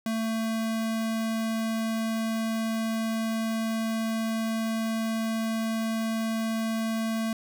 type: tone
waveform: square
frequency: 223.7 Hz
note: A3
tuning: 29 cents sharp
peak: -27 dBFS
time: 0.06-7.33 s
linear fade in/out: 2 ms
effects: none